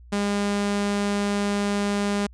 sawtooth tone, 203 Hz, G#3, 39 cents flat, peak -18 dBFS, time 0.12-2.27 s, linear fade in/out 10 ms, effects added 60 Hz sine -44 dBFS peak until 2.33 s + resampled to 22050 Hz

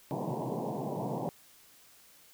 pink band-pass noise, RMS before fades -35 dBFS, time 0.11-1.29 s, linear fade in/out 0 ms, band 120 to 1000 Hz, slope 96 dB/octave, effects white hiss -59 dBFS RMS until 2.33 s

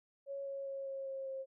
sine tone with pitch steps, 554.4 / 550.3 / 546.1 / 542.1 / 538 / 534 Hz, C#5 / C#5 / C#5 / C#5 / C5 / C5, 0 / -13 / -26 / -39 / +48 / +35 cents, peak -39 dBFS, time 0.26-1.46 s, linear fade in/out 50 ms, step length 200 ms, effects none

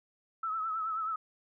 sine tone with vibrato, 1301 Hz, E6, 23 cents flat, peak -31 dBFS, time 0.43-1.16 s, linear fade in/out 5 ms, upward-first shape triangle, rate 9.4 Hz, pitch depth 62 cents each way, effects none

